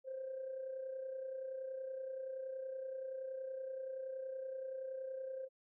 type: tone with amplitude modulation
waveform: sine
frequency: 526 Hz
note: C5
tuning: 9 cents sharp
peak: -38 dBFS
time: 0.04-5.49 s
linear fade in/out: 50 ms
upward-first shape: sine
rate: 30.6 Hz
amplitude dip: 50%
effects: tanh soft clip ceiling -35 dBFS